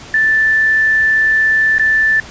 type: tone with dropouts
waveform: sine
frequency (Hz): 1762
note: A6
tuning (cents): +2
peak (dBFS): -9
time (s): 0.14-2.2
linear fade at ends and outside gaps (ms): 2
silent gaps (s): 1.783-1.795
effects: pink hiss -34 dBFS RMS until 2.3 s + resampled to 16000 Hz